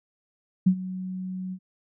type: tone with ADSR envelope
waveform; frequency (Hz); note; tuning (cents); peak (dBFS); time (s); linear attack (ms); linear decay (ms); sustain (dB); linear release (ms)
sine; 185.6; F#3; +6; -13; 0.66-1.59; 11; 76; -17; 65
effects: none